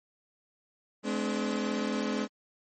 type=tone cluster; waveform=30% pulse; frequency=212.1 / 256 / 293.9 Hz; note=G#3 / C4 / D4; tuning=+37 / -38 / +1 cents; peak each=-29 / -31 / -33 dBFS; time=1.03-2.28 s; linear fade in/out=50 ms; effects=MP3 32 kbps